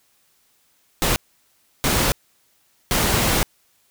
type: noise bursts at uneven times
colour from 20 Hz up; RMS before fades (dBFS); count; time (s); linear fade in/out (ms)
pink; -19; 3; 1.02-1.16 / 1.84-2.12 / 2.91-3.43; 0
effects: white hiss -62 dBFS RMS until 3.9 s